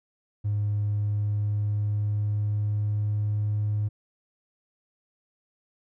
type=tone with pitch glide; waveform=triangle; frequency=103.6 to 104.86 Hz; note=G#2 to G#2; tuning=-4 to +17 cents; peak=-20 dBFS; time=0.44-3.89 s; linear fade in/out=20 ms; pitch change=+21 cents; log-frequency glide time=0.84-3.64 s; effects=tanh soft clip ceiling -20 dBFS